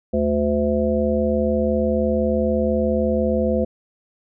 harmonic tone with a mistuned harmonic, 73 Hz, D2, 10 cents flat, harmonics 1 / 3 / 5 / 7 / 9, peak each -26 / -21 / -26 / -21 / -27 dBFS, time 0.13-3.65 s, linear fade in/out 10 ms, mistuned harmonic 1, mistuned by +74 cents, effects none

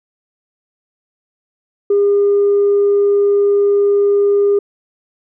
sine tone, 404.6 Hz, G#4, 45 cents flat, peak -8 dBFS, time 1.9-4.59 s, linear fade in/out 5 ms, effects tanh soft clip ceiling -6 dBFS

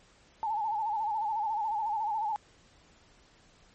sine tone with vibrato, 862 Hz, A5, 36 cents flat, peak -28 dBFS, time 0.43-2.36 s, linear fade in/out 0 ms, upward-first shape sine, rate 14 Hz, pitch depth 87 cents each way, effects pink hiss -61 dBFS RMS until 3.74 s + MP3 32 kbps

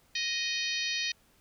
harmonic tone with a mistuned harmonic, 622.3 Hz, D#5, in tune, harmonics 3 / 4 / 5 / 6 / 7 / 8 / 9, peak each -37 / -35 / -38 / -37 / -36 / -41 / -41 dBFS, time 0.15-1.12 s, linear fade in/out 5 ms, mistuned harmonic 9, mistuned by +59 cents, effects pink hiss -65 dBFS RMS until 1.4 s

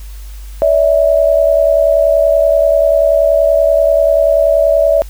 sine tone pair together, 575 / 645.4 Hz, D5 / E5, -37 / -37 cents, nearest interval major second, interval 200 cents, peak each -10 dBFS, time 0.62-5.02 s, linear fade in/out 0 ms, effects added 50 Hz sine -26 dBFS peak until 5.09 s + white hiss -42 dBFS RMS until 5.09 s

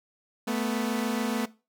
sawtooth tone pair together, 220 / 246.9 Hz, A3 / B3, 0 / 0 cents, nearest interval major second, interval 200 cents, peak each -25 / -26 dBFS, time 0.47-1.46 s, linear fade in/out 10 ms, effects noise-tail reverb RT60 0.3 s tail -19 dB re dry

